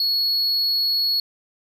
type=tone; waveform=triangle; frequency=4357 Hz; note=C#8; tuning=31 cents flat; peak=-17 dBFS; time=0-1.2 s; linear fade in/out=2 ms; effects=none